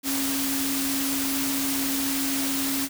sine tone in noise, 273.2 Hz, C#4, 25 cents flat, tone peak -27 dBFS, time 0.03-2.89 s, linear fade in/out 50 ms, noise white, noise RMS -28 dBFS, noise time 0.03-2.89 s, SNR -2 dB, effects none

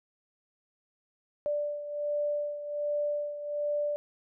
sine beating tone pair, 587.3 / 588.6 Hz, D5 / D5, 0 / +4 cents, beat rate 1.3 Hz, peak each -30 / -36 dBFS, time 1.46-3.96 s, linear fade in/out 0 ms, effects none

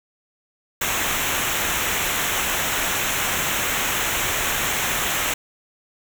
pink noise with comb filter, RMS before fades -23 dBFS, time 0.81-5.34 s, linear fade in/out 5 ms, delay 0.21 ms, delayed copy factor -0.7, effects none

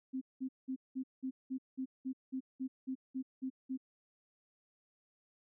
sine tone bursts, 261.6 Hz, C4, in tune, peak -35 dBFS, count 14, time 0.13-3.776 s, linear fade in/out 20 ms, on 84 ms, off 190 ms, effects none

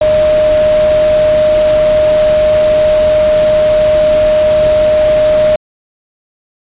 sine tone in noise, 614 Hz, D#5, 23 cents flat, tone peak -6 dBFS, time 0.01-5.56 s, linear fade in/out 5 ms, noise pink, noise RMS -21 dBFS, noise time 0.01-5.56 s, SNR +12 dB, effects resampled to 8000 Hz

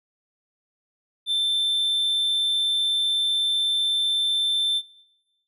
triangle tone, 3552 Hz, A7, 16 cents sharp, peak -19 dBFS, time 1.26-4.82 s, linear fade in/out 50 ms, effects noise-tail reverb RT60 1.0 s tail -21 dB re dry + resampled to 32000 Hz

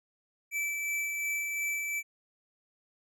square tone with tremolo, 2317 Hz, D7, 24 cents flat, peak -30 dBFS, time 0.51-2.03 s, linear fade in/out 50 ms, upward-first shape sine, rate 2.8 Hz, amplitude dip 30%, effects none

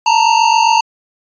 square tone pair together, 889.5 / 937 Hz, A5 / A#5, +19 / +9 cents, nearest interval minor second, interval 90 cents, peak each -12 dBFS, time 0.06-0.81 s, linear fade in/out 5 ms, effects resampled to 16000 Hz

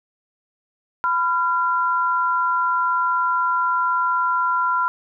sine tone pair together, 1000 / 1379 Hz, B5 / F6, +21 / -22 cents, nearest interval tritone, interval 557 cents, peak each -20 dBFS, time 1.04-4.88 s, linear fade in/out 0 ms, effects none

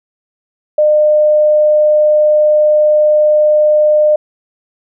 sine tone, 605 Hz, D#5, 49 cents flat, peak -6 dBFS, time 0.78-4.16 s, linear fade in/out 5 ms, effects none

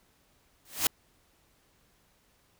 white noise with exponential growth, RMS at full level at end -22 dBFS, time 0.65-0.87 s, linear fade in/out 2 ms, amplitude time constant 47 ms, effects pink hiss -67 dBFS RMS until 2.59 s

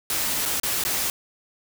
white noise with dropouts, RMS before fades -25 dBFS, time 0.1-1.1 s, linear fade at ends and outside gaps 1 ms, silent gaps 0.454-0.458 / 0.599-0.633 / 0.838-0.85 s, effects none

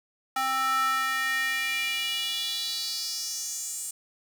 square tone with high-pass filter sweep, 263.9 Hz, C4, 15 cents sharp, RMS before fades -29 dBFS, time 0.36-3.91 s, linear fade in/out 5 ms, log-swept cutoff 1000 to 8200 Hz, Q 4.2, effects 8-bit

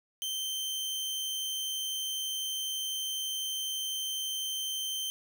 sawtooth tone, 3114 Hz, G7, 12 cents flat, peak -29 dBFS, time 0.22-5.1 s, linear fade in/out 0 ms, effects none

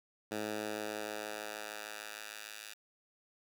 10% pulse tone with high-pass filter sweep, 106.5 Hz, G#2, 44 cents sharp, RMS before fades -42 dBFS, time 0.31-2.74 s, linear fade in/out 10 ms, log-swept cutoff 220 to 2400 Hz, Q 0.72, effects none

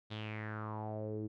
sawtooth tone with low-pass filter sweep, 107.8 Hz, A2, 35 cents flat, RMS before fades -41 dBFS, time 0.1-1.28 s, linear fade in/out 20 ms, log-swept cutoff 3700 to 330 Hz, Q 5.1, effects none

